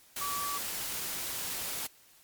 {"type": "tone in noise", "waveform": "sine", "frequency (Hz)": 1148, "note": "D6", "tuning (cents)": -40, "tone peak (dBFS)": -34, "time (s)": [0.21, 0.58], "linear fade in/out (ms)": 5, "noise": "white", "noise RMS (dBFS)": -36, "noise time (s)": [0.16, 1.87], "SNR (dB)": -1, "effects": ["white hiss -60 dBFS RMS until 2.23 s", "MP3 96 kbps"]}